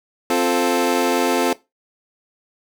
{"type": "chord", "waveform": "25% pulse", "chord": "F major", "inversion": "second", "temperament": "equal", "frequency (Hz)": [261.6, 349.2, 440], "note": ["C4", "F4", "A4"], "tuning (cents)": [0, 0, 0], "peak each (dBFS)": -17, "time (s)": [0.3, 1.53], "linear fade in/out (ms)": 2, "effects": ["noise-tail reverb RT60 0.2 s tail -18 dB re dry"]}